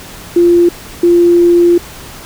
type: tone bursts at uneven times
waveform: sine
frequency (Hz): 346.5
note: F4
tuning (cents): -14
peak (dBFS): -4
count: 2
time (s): 0.36-0.69 / 1.03-1.78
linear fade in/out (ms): 5
effects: pink hiss -31 dBFS RMS until 2.25 s